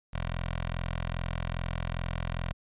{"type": "tone with notch filter", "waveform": "10% pulse", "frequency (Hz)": 42.46, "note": "F1", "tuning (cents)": -48, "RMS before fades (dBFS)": -33, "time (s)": [0.13, 2.53], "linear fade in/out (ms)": 10, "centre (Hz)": 300, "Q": 0.51, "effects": ["resampled to 8000 Hz"]}